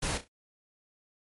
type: noise with echo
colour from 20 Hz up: pink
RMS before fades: -31 dBFS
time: 0.02-0.18 s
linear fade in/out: 10 ms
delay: 33 ms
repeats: 3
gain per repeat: -11 dB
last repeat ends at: 0.279 s
effects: MP3 48 kbps